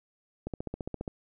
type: click train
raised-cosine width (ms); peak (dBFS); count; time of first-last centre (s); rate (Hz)
2; -21; 10; 0.47-1.078; 14.8
effects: none